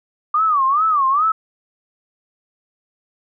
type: tone with vibrato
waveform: sine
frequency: 1176 Hz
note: D6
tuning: 2 cents sharp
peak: -13 dBFS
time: 0.34-1.32 s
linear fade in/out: 5 ms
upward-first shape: sine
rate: 2.4 Hz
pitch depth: 190 cents each way
effects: none